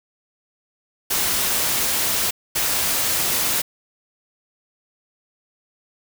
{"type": "noise bursts at uneven times", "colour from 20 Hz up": "white", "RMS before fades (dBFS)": -21, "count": 2, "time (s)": [[1.1, 2.31], [2.55, 3.62]], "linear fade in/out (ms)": 10, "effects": []}